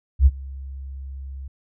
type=tone with ADSR envelope; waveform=sine; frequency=67.5 Hz; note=C#2; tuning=45 cents flat; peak=-7 dBFS; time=0.19-1.48 s; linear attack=70 ms; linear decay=40 ms; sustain=-24 dB; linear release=6 ms; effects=none